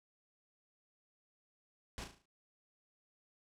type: noise with echo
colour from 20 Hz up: pink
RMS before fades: -44 dBFS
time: 1.98-2.04 s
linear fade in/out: 0 ms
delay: 36 ms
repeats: 6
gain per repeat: -6 dB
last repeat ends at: 2.256 s
effects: low-pass 8000 Hz 12 dB/octave